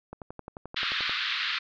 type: click train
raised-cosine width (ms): 1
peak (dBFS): -25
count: 12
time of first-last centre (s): 0.13-1.095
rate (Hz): 11.4
type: band-pass noise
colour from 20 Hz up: white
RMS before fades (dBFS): -30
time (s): 0.76-1.59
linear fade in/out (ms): 10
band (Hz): 1200 to 4200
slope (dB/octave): 48
effects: none